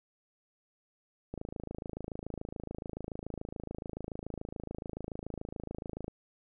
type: click train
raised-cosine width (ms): 2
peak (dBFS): -25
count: 129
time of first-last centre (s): 1.34-6.081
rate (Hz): 27
effects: none